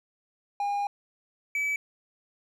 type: tone pair in turn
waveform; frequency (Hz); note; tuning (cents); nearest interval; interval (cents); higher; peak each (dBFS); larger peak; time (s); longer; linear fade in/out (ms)
triangle; 811 / 2294; G#5 / D7; -41 / -41; octave + tritone; 1800; second; -24; neither; 0.6-0.87 / 1.55-1.76; first; 2
effects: none

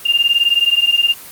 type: beating tone pair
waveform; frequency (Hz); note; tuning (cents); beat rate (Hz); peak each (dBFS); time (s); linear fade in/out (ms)
sine; 2794 / 2813; F7 / F7; 0 / +12; 19; -14; 0.05-1.14; 10
effects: white hiss -35 dBFS RMS until 1.31 s + Opus 32 kbps

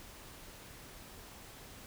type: silence
effects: pink hiss -52 dBFS RMS until 1.86 s

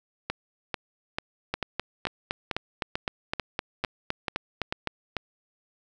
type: two click trains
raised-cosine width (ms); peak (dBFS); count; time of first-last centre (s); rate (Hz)
0.3; -12 / -11; 12 / 14; 0.3-5.167 / 1.54-4.873; 2.26 / 3.9
effects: none

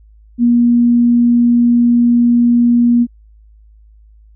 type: tone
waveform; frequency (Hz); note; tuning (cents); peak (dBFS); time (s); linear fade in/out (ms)
sine; 238.8; A#3; +42; -7; 0.38-3.07; 50
effects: added 53 Hz sine -41 dBFS peak until 4.35 s

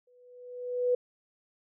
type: tone with exponential growth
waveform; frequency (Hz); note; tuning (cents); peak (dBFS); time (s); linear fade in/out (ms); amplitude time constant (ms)
sine; 493.9; B4; 0; -21; 0.07-0.95; 5; 190
effects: none

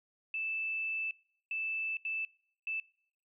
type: tone bursts at uneven times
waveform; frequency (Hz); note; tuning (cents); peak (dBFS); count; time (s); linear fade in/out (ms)
sine; 2637; E7; 0; -33; 4; 0.34-1.11 / 1.51-1.97 / 2.05-2.25 / 2.67-2.8; 2
effects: noise-tail reverb RT60 0.7 s tail -26 dB re dry

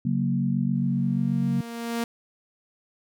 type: chord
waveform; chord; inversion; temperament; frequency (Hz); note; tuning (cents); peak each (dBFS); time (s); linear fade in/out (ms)
sine; F# major; second; equal; 138.59 / 185 / 233.1; C#3 / F#3 / A#3; 0 / 0 / 0; -26; 0.05-1.61; 5
type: tone with exponential growth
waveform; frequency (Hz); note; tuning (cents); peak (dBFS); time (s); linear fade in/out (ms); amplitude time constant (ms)
sawtooth; 233.1; A#3; 0; -20; 0.75-2.04; 2; 280
effects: none

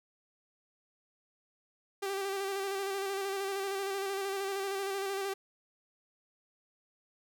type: tone with vibrato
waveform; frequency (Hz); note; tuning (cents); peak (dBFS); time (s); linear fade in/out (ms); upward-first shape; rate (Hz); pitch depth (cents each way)
sawtooth; 392; G4; 0; -29; 2.02-5.34; 10; square; 13; 27
effects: none

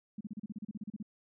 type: tone bursts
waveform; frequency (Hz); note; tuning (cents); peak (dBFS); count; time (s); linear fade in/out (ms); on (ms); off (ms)
sine; 210.2; G#3; +21; -37; 14; 0.18-1.027; 5; 28; 35
effects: none

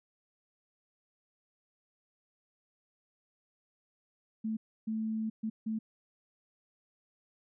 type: tone bursts at uneven times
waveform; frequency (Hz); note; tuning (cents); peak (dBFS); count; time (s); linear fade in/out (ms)
sine; 220; A3; 0; -31; 4; 4.44-4.57 / 4.87-5.3 / 5.43-5.5 / 5.66-5.79; 10
effects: none

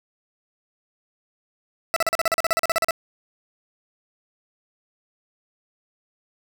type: tone bursts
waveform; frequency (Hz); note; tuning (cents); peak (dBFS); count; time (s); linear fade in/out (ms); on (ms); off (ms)
20% pulse; 659.3; E5; 0; -13; 16; 1.94-2.908; 0; 23; 40
effects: none

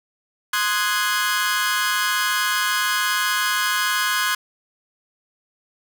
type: chord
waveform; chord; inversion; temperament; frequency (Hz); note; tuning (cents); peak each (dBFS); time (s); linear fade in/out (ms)
sawtooth; Ab dominant seventh; first; equal; 1046.5 / 1244.5 / 1480 / 1661.2; C6 / Eb6 / Gb6 / Ab6; 0 / 0 / 0 / 0; -21 / -24 / -21 / -20; 0.53-4.35; 5
effects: none

